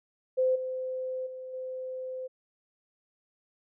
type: tone with level steps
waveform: sine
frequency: 515 Hz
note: C5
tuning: 28 cents flat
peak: -22 / -31 / -38 / -34 dBFS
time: 0.37-2.28 s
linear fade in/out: 20 ms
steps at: 0.55 / 1.26 / 1.53 s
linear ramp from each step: 10 ms
effects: none